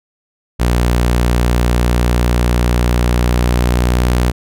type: tone with pitch glide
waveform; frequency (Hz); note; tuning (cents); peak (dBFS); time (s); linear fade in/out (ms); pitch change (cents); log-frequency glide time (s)
sawtooth; 60.1 to 61.01; B1 to B1; -46 to -20; -7; 0.59-4.32; 20; +26; 3.09-4.02
effects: none